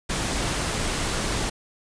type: noise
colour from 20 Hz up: pink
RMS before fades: -26 dBFS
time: 0.09-1.5 s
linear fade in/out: 10 ms
effects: resampled to 22050 Hz